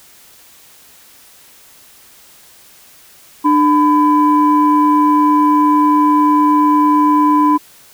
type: tone pair together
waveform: sine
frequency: 298.5 / 1004 Hz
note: D4 / B5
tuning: +28 / +28 cents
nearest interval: octave + major sixth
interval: 2100 cents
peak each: -10 dBFS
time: 3.44-7.58 s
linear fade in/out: 20 ms
effects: tanh soft clip ceiling -2 dBFS + white hiss -44 dBFS RMS until 7.93 s